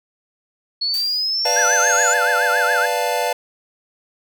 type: exponential sweep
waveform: sine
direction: up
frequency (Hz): 4345 to 7040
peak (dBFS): -18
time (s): 0.81-2.14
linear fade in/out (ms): 10
type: noise with exponential decay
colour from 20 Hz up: blue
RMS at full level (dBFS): -30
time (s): 0.94-1.63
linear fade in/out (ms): 1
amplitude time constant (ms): 150
type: chord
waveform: square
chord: B half-diminished seventh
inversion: none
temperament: equal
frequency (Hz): 493.9 / 587.3 / 698.5 / 880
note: B4 / D5 / F5 / A5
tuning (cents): 0 / 0 / 0 / 0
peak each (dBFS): -25 / -25 / -24 / -24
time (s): 1.45-3.33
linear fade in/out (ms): 5
type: tone with vibrato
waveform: sine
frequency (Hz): 1531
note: G6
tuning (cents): -41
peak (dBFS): -17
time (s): 1.56-2.86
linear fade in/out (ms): 5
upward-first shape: triangle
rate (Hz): 7.1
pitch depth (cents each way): 230
effects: none